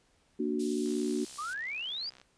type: chord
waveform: sine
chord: Bb augmented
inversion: none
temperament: equal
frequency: 233.1 / 293.7 / 370 Hz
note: Bb3 / D4 / F#4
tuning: 0 / 0 / 0 cents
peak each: -33 dBFS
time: 0.39-1.25 s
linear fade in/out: 10 ms
type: high-pass noise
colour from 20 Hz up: white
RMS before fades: -44 dBFS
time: 0.59-1.54 s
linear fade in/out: 10 ms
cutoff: 3200 Hz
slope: 24 dB/octave
type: click train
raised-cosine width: 0.2 ms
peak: -36 dBFS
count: 88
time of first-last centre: 0.86-2.215 s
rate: 64.2 Hz
type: exponential sweep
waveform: sine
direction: up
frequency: 1135 to 4964 Hz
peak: -34 dBFS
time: 1.38-2.1 s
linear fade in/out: 10 ms
effects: pink hiss -69 dBFS RMS until 2.37 s + resampled to 22050 Hz